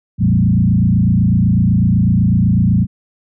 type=tone with frequency modulation; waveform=sine; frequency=150 Hz; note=D3; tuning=37 cents sharp; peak=-9 dBFS; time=0.18-2.87 s; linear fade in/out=50 ms; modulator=28 Hz; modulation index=2.3; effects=none